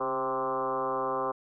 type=tone with frequency modulation; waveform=sine; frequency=784 Hz; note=G5; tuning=in tune; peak=-27 dBFS; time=0-1.32 s; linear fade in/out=10 ms; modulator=129 Hz; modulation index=3.4; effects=none